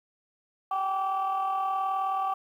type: tone cluster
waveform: sine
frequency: 769 / 808 / 1158 Hz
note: G5 / G#5 / D6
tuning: -33 / -48 / -25 cents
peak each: -27 / -36 / -28 dBFS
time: 0.71-2.34 s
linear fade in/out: 5 ms
effects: tanh soft clip ceiling -21 dBFS + 10-bit